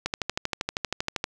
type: click train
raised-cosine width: 0.2 ms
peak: -9 dBFS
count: 16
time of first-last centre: 0.06-1.241 s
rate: 12.7 Hz
effects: none